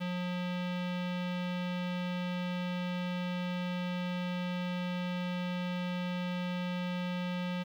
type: tone with low-pass filter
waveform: square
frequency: 179.1 Hz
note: F3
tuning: 44 cents sharp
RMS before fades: -35 dBFS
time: 0-7.64 s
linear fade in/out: 20 ms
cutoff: 3200 Hz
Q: 2.1
effects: 10-bit